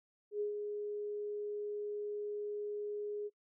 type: tone with ADSR envelope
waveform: sine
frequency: 415.3 Hz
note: G#4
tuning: in tune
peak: -32 dBFS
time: 0.31-3.3 s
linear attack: 95 ms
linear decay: 120 ms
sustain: -5 dB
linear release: 37 ms
effects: noise-tail reverb RT60 0.1 s tail -26 dB re dry